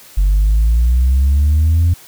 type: exponential sweep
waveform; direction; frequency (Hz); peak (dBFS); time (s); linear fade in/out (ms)
sine; up; 46.57 to 87.31; -7; 0.17-1.94; 10
effects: tanh soft clip ceiling -7 dBFS + white hiss -41 dBFS RMS until 2.07 s